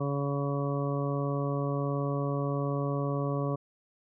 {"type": "harmonic tone", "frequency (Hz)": 141.2, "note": "C#3", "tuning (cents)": 32, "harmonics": [1, 2, 3, 4, 5, 7, 8], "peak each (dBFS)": [-30, -35, -36, -36, -43, -44, -39], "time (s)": [0, 3.56], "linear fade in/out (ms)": 10, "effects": []}